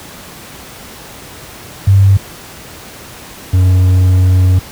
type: tone pair in turn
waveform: sine / triangle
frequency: 98 / 92.29 Hz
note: G2 / F#2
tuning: 0 / -4 cents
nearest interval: minor second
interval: 104 cents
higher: first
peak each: -3 dBFS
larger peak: neither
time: 1.87-2.17 / 3.53-4.59 s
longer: second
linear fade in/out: 5 ms
effects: pink hiss -32 dBFS RMS until 4.71 s + high-pass 60 Hz 12 dB/octave